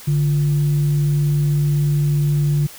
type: tone with frequency modulation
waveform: sine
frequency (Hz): 146.4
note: D3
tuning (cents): -5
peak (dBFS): -14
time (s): 0.07-2.67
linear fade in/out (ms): 10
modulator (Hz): 201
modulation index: 0.2
effects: white hiss -39 dBFS RMS until 2.78 s